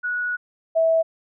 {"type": "tone pair in turn", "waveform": "sine", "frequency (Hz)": [1464, 652.1], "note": ["F#6", "E5"], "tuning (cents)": [-19, -19], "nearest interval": "octave + major second", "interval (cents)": 1400, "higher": "first", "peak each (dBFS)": [-22, -15], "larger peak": "second", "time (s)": [[0.03, 0.37], [0.75, 1.03]], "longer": "first", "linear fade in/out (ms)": 20, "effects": []}